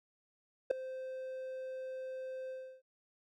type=tone with ADSR envelope; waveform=triangle; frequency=520 Hz; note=C5; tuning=11 cents flat; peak=-20 dBFS; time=0.7-2.82 s; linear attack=11 ms; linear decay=3 ms; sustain=-18 dB; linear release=320 ms; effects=none